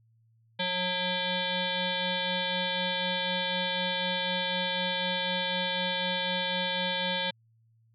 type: tone with frequency modulation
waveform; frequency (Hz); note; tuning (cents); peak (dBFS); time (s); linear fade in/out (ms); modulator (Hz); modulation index
sine; 2000; B6; +21; -27; 0.59-7.31; 10; 364; 5
effects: added 113 Hz sine -62 dBFS peak until 7.94 s